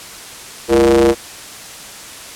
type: ring-modulated tone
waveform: square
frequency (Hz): 65.7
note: C2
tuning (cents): +8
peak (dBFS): -6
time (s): 0.68-1.15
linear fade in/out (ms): 50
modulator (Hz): 408
effects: white hiss -33 dBFS RMS until 2.35 s + low-pass 10000 Hz 12 dB/octave